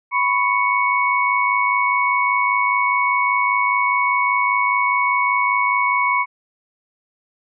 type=tone cluster; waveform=sine; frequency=993 / 1098 / 2224 Hz; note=B5 / C#6 / C#7; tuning=+9 / -17 / +5 cents; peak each=-19 / -21 / -19 dBFS; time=0.11-6.26 s; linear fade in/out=50 ms; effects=none